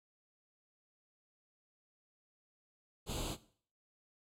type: noise with comb filter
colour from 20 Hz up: pink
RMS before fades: -39 dBFS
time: 3.06-3.37 s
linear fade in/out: 50 ms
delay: 0.27 ms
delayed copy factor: +0.8
effects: noise-tail reverb RT60 0.5 s tail -17 dB re dry + low-pass 12000 Hz 12 dB/octave